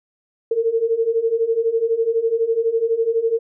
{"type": "beating tone pair", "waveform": "sine", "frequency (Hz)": [448, 460], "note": ["A4", "A#4"], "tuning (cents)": [31, -23], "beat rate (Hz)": 12, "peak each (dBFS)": [-21, -18], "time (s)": [0.51, 3.39], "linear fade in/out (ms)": 5, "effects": []}